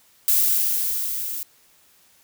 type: noise with level ramp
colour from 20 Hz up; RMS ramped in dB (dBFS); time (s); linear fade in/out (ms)
violet; -17 to -30; 0.28-1.43; 0
effects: white hiss -57 dBFS RMS until 2.23 s